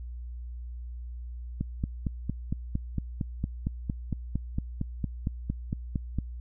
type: click train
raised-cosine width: 5 ms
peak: -16 dBFS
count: 21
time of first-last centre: 1.61-6.187 s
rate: 4.37 Hz
effects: added 60 Hz sine -36 dBFS peak until 6.4 s